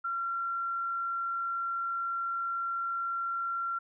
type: tone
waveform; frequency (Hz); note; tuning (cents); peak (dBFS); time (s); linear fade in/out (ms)
sine; 1369; F6; -35; -30; 0.04-3.79; 10
effects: none